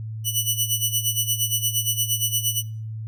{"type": "tone with tremolo", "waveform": "10% pulse", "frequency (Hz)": 2960, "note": "F#7", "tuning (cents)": 0, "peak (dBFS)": -10, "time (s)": [0.24, 2.63], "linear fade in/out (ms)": 50, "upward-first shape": "sine", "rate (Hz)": 8.6, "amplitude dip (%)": 80, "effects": ["noise-tail reverb RT60 0.4 s tail -20 dB re dry", "added 110 Hz sine -29 dBFS peak until 3.07 s"]}